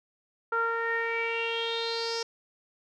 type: tone with low-pass filter sweep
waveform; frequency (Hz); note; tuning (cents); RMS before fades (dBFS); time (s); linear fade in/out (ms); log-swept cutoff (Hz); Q
sawtooth; 460; A#4; -23; -30; 0.52-2.23; 5; 1300 to 5500; 7.3
effects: none